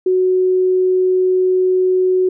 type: tone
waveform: sine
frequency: 370 Hz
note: F#4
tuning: in tune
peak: -11 dBFS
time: 0.06-2.29 s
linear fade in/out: 5 ms
effects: none